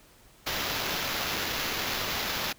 violet noise with sample-and-hold, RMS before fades -31 dBFS, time 0.46-2.53 s, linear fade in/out 10 ms, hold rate 8820 Hz, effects pink hiss -57 dBFS RMS until 2.58 s

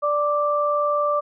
sine tone pair together, 587.4 / 1174.7 Hz, D5 / D6, 0 / 0 cents, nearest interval octave, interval 1200 cents, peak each -21 / -21 dBFS, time 0.02-1.21 s, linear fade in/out 20 ms, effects none

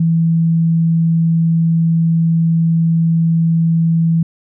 sine tone, 164.81 Hz, E3, in tune, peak -10 dBFS, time 0-4.23 s, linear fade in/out 5 ms, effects none

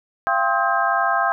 sine tone cluster, 683 / 786 / 1056 / 1277 / 1594 Hz, F5 / G5 / C6 / D#6 / G6, -39 / +4 / +16 / +45 / +28 cents, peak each -23 dBFS, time 0.27-1.32 s, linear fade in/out 0 ms, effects none

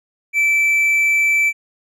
triangle tone, 2323 Hz, D7, 20 cents flat, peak -11 dBFS, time 0.33-1.53 s, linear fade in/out 50 ms, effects none

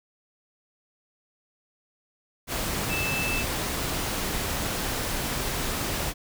sine tone in noise, 2637 Hz, E7, in tune, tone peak -28 dBFS, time 2.88-3.45 s, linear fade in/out 50 ms, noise pink, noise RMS -29 dBFS, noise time 2.47-6.14 s, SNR -2 dB, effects none

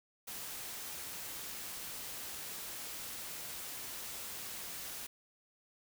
white noise, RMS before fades -44 dBFS, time 0.27-5.07 s, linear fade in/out 10 ms, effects none

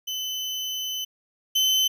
35% pulse tone pair in turn, 3030 / 3053 Hz, F#7 / G7, +40 / -46 cents, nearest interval unison, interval 14 cents, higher second, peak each -26 / -17 dBFS, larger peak second, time 0.07-1.05 / 1.55-1.88 s, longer first, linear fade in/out 10 ms, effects none

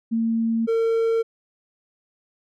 sine / triangle tone pair in turn, 227.3 / 454.6 Hz, A#3 / A#4, -43 / -43 cents, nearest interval octave, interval 1200 cents, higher second, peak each -19 / -16 dBFS, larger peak second, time 0.11-0.67 / 0.67-1.23 s, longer neither, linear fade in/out 20 ms, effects none

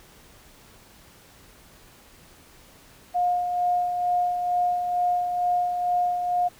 sine tone with tremolo, 713 Hz, F5, 36 cents sharp, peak -19 dBFS, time 3.14-6.49 s, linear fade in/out 20 ms, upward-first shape sine, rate 2.2 Hz, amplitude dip 45%, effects pink hiss -52 dBFS RMS until 6.59 s

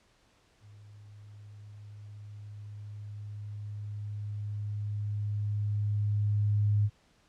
sine tone with level ramp, 103.83 Hz, G#2, in tune, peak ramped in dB -50 to -22 dBFS, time 0.6-6.9 s, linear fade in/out 50 ms, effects pink hiss -66 dBFS RMS until 7.28 s + low-pass 7000 Hz 12 dB/octave

